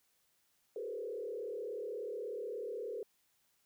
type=tone with frequency modulation; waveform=sine; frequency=450.2 Hz; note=A4; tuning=40 cents sharp; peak=-38 dBFS; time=0.76-3.03 s; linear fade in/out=2 ms; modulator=36.5 Hz; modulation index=1.6; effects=white hiss -75 dBFS RMS until 3.65 s